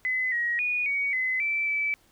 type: tone with pitch steps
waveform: sine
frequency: 2024 / 1896 / 2460 / 2247 / 2033 / 2327 / 2309 Hz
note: B6 / A#6 / D#7 / C#7 / B6 / D7 / D7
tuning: +42 / +29 / -20 / +23 / +50 / -17 / -30 cents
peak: -24 dBFS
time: 0.05-1.94 s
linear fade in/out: 0 ms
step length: 270 ms
effects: pink hiss -62 dBFS RMS until 2.11 s